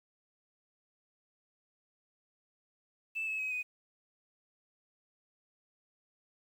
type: tone with pitch steps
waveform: sine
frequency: 2637 / 2589 / 2541 / 2495 Hz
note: E7 / E7 / D#7 / D#7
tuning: 0 / -32 / +36 / +4 cents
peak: -32 dBFS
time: 3.15-3.63 s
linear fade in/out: 20 ms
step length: 120 ms
effects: tanh soft clip ceiling -28 dBFS + 10-bit